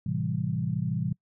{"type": "chord", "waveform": "sine", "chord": "A minor seventh", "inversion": "none", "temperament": "equal", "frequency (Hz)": [110, 130.81, 164.81, 196], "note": ["A2", "C3", "E3", "G3"], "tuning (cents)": [0, 0, 0, 0], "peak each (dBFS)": [-33, -31, -30, -34], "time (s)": [0.06, 1.13], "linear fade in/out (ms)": 5, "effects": ["noise-tail reverb RT60 0.1 s tail -25 dB re dry"]}